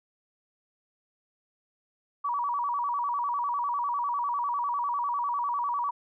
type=tone with vibrato; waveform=sine; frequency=1046.5 Hz; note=C6; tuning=in tune; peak=-26 dBFS; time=2.24-5.91 s; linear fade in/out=10 ms; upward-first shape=square; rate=10 Hz; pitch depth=150 cents each way; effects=none